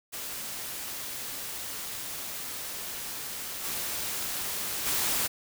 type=noise with level steps; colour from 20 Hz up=white; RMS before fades=-37 / -33 / -28 dBFS; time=0.12-5.28 s; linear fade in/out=20 ms; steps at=3.63 / 4.85 s; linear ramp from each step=20 ms; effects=none